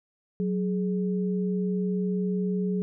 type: tone pair together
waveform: sine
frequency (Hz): 185 / 419.2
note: F#3 / G#4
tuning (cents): 0 / +16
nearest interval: octave + major second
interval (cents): 1416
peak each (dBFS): -25 / -31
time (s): 0.4-2.82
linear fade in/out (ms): 0
effects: none